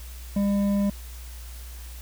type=tone with hard clipping; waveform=triangle; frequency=200.9 Hz; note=G3; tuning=43 cents sharp; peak=-22 dBFS; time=0.36-0.9 s; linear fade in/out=5 ms; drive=11 dB; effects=added 60 Hz sine -37 dBFS peak until 2.01 s + white hiss -47 dBFS RMS until 2.01 s